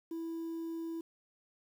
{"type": "tone", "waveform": "sine", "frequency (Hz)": 329.6, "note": "E4", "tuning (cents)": 0, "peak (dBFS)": -34, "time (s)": [0.11, 1.01], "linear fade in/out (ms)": 5, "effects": ["tanh soft clip ceiling -36 dBFS", "10-bit"]}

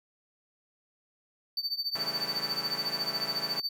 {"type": "tone with tremolo", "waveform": "triangle", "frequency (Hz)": 4570, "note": "D8", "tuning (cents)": -48, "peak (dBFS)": -25, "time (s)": [1.57, 3.69], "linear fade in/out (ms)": 2, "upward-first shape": "triangle", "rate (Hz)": 14, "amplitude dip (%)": 95}
{"type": "chord", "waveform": "5% pulse", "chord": "A dominant seventh", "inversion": "first", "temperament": "equal", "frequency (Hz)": [138.59, 164.81, 196, 220], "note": ["C#3", "E3", "G3", "A3"], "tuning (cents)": [0, 0, 0, 0], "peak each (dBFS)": -32, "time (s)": [1.95, 3.6], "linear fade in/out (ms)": 2}
{"effects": []}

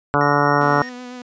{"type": "harmonic tone", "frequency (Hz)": 144.7, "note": "D3", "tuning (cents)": -25, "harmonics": [1, 2, 3, 4, 5, 6, 7, 8, 9, 10], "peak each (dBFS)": [-23, -23, -23, -23, -23, -23, -23, -23, -23, -23], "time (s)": [0.14, 0.82], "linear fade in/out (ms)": 0}
{"type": "tone with tremolo", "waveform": "square", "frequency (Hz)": 1851, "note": "A#6", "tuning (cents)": -13, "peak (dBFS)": -29, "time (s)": [0.21, 0.89], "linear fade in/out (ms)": 0, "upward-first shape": "square", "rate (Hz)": 4, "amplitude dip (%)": 30}
{"type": "tone with vibrato", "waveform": "sawtooth", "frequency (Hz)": 248.4, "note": "B3", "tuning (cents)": 10, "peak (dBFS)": -28, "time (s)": [0.61, 1.22], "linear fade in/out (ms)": 2, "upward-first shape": "sine", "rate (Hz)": 8, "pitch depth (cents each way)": 21}
{"effects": ["resampled to 16000 Hz"]}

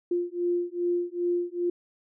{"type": "beating tone pair", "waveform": "sine", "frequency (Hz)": [349.2, 351.7], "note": ["F4", "F4"], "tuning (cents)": [0, 12], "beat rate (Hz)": 2.5, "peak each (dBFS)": -28, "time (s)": [0.11, 1.7], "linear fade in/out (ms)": 5, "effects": []}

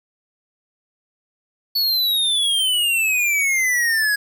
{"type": "exponential sweep", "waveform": "square", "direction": "down", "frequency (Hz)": [4466, 1651], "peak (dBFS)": -17, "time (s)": [1.75, 4.16], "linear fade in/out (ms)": 10, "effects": ["9-bit"]}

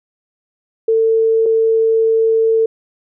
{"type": "tone pair in turn", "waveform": "sine", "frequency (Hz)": [448.1, 448.1], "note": ["A4", "A4"], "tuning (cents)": [32, 32], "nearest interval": "unison", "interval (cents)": 0, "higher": "neither", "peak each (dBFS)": -10, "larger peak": "neither", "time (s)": [[0.88, 1.46], [1.46, 2.66]], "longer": "second", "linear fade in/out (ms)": 5, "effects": []}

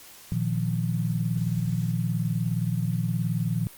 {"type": "chord", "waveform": "sine", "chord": "Bb suspended fourth", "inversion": "none", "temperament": "equal with one note detuned", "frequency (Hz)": [117.28, 155.56, 174.61], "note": ["Bb2", "Eb3", "F3"], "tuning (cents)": [11, 0, 0], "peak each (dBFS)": [-27, -29, -28], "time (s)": [0.32, 3.67], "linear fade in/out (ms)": 0, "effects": ["white hiss -48 dBFS RMS until 3.77 s", "Opus 48 kbps"]}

